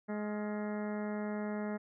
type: harmonic tone with a mistuned harmonic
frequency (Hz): 210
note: G#3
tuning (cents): +19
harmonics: 1 / 2 / 3 / 4 / 5 / 6 / 7 / 8 / 9 / 10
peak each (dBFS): -36 / -42 / -43 / -48 / -53 / -54 / -52 / -53 / -54 / -57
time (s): 0.08-1.78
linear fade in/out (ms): 20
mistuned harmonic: 7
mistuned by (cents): -73
effects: none